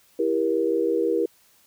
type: chord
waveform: sine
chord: E diminished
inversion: none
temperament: just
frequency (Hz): 329.6 / 395.6 / 474.7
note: E4 / G4 / Bb4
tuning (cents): 0 / +16 / +31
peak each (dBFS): -25 / -25 / -23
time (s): 0.19-1.26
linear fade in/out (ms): 5
effects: white hiss -59 dBFS RMS until 1.66 s